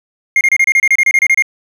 triangle tone bursts, 2129 Hz, C7, 30 cents sharp, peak -5 dBFS, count 14, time 0.36-1.423 s, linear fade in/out 2 ms, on 49 ms, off 29 ms, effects none

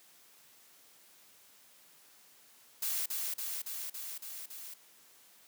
blue noise with echo, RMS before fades -34 dBFS, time 2.82-3.06 s, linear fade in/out 5 ms, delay 280 ms, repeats 6, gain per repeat -2 dB, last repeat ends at 4.74 s, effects white hiss -61 dBFS RMS until 5.47 s + high-pass 150 Hz 12 dB/octave

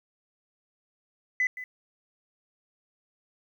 sine tone with echo, 2008 Hz, B6, 28 cents sharp, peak -21 dBFS, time 1.4-1.47 s, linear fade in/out 2 ms, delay 170 ms, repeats 1, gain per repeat -14 dB, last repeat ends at 1.64 s, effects tanh soft clip ceiling -18 dBFS + 10-bit

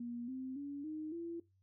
sine tone with pitch steps, 238.7 / 260.3 / 283.9 / 309.6 / 337.6 Hz, A#3 / C4 / C#4 / D#4 / E4, +41 / -9 / +41 / -9 / +41 cents, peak -40 dBFS, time 0-1.4 s, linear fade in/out 5 ms, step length 280 ms, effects noise-tail reverb RT60 0.2 s tail -18 dB re dry + added 95 Hz sine -70 dBFS peak until 1.62 s

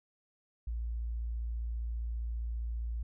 sine tone, 57.5 Hz, A#1, 23 cents flat, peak -33 dBFS, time 0.67-3.03 s, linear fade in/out 5 ms, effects none

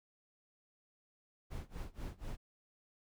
brown noise with tremolo, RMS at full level -41 dBFS, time 1.5-2.37 s, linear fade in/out 20 ms, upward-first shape sine, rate 4.1 Hz, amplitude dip 95%, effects none

